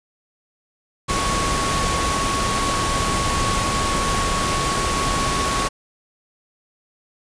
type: tone in noise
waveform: sine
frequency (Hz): 1108.7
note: C#6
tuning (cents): 0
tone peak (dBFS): -23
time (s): 1.08-5.69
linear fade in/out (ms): 20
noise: pink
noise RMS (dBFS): -22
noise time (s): 1.08-5.69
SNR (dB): -4
effects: resampled to 22050 Hz